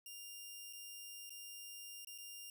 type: tone with dropouts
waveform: 10% pulse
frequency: 2800 Hz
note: F7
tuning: 4 cents sharp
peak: -40 dBFS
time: 0.06-2.5 s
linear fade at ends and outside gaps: 2 ms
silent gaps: 0.728-0.732 / 1.295-1.304 / 2.048-2.071 / 2.179-2.184 s
effects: none